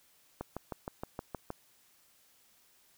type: click train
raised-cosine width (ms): 1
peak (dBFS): -23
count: 8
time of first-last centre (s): 0.41-1.504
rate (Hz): 6.4
effects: white hiss -66 dBFS RMS until 2.97 s